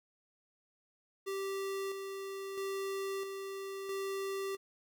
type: tone with tremolo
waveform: square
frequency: 390.3 Hz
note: G4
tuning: 8 cents flat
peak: -36 dBFS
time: 1.26-4.57 s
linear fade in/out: 20 ms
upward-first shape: square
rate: 0.76 Hz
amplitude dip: 40%
effects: 12-bit